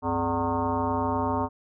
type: tone with frequency modulation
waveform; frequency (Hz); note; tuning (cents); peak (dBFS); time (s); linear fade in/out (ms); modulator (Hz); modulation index
sine; 588; D5; +2; -23; 0.02-1.49; 50; 164; 3.1
effects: none